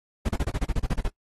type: noise bursts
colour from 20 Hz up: brown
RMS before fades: -24 dBFS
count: 12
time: 0.25-1.083 s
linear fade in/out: 10 ms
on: 41 ms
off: 31 ms
effects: noise-tail reverb RT60 0.1 s tail -20 dB re dry + AAC 32 kbps